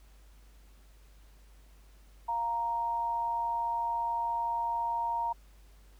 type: tone pair together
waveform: sine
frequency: 698.5 / 932.4 Hz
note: F5 / A#5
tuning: 0 / 0 cents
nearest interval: perfect fourth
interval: 500 cents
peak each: -39 / -29 dBFS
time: 2.28-5.33 s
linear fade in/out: 10 ms
effects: added 50 Hz sine -54 dBFS peak until 5.99 s + pink hiss -65 dBFS RMS until 5.99 s